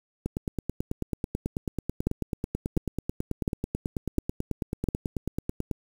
two click trains, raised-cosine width 3 ms, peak -11 / -15 dBFS, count 5 / 51, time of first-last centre 2.07-4.887 / 0.26-5.713 s, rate 1.42 / 9.17 Hz, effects 7-bit

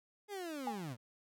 30% pulse linear sweep, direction down, 423.6 to 106.4 Hz, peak -38 dBFS, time 0.28-0.97 s, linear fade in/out 50 ms
sine tone with exponential decay, 816 Hz, G#5, 31 cents flat, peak -32 dBFS, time 0.67-0.87 s, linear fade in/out 2 ms, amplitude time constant 43 ms
effects none

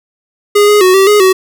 square tone with pitch steps, 412 / 416.4 / 370.1 / 386.5 / 417.1 / 376.2 Hz, G#4 / G#4 / F#4 / G4 / G#4 / F#4, -14 / +5 / 0 / -24 / +7 / +29 cents, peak -5 dBFS, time 0.55-1.33 s, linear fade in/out 10 ms, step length 130 ms, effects none

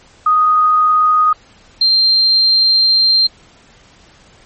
sine tone pair in turn, 1244.5 / 4165 Hz, D#6 / C8, 0 / -9 cents, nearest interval octave + major sixth, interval 2091 cents, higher second, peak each -8 dBFS, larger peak neither, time 0.26-1.33 / 1.81-3.27 s, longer second, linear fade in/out 5 ms, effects pink hiss -46 dBFS RMS until 4.45 s + MP3 32 kbps

